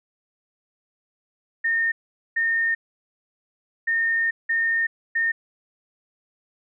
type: tone bursts at uneven times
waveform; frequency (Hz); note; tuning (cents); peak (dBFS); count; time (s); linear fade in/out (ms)
sine; 1828; A#6; -34; -19; 5; 1.64-1.92 / 2.36-2.75 / 3.87-4.31 / 4.49-4.87 / 5.15-5.32; 10
effects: none